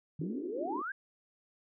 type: exponential sweep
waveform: sine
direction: up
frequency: 144.6 to 1661.2 Hz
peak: -35 dBFS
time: 0.19-0.92 s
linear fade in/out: 5 ms
type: band-pass noise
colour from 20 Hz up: white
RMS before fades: -40 dBFS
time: 0.21-0.82 s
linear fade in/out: 5 ms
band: 270 to 380 Hz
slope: 48 dB/octave
effects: none